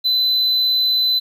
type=tone; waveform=triangle; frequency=4021 Hz; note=B7; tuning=30 cents sharp; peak=-13 dBFS; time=0.04-1.2 s; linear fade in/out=20 ms; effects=9-bit